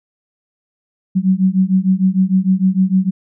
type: beating tone pair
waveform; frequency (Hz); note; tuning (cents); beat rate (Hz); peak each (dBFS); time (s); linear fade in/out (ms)
sine; 185 / 191.6; F#3 / G3; 0 / -39; 6.6; -14; 1.15-3.11; 20
effects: none